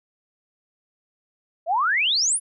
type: exponential sweep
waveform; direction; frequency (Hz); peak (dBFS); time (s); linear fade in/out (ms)
sine; up; 622.3 to 10700; -18; 1.66-2.4; 50
effects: none